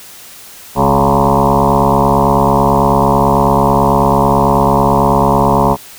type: tone with frequency modulation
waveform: sine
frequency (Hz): 561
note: C#5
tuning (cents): +21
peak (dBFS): -7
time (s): 0.75-5.77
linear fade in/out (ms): 50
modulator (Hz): 69.1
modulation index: 6.9
effects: white hiss -35 dBFS RMS until 5.98 s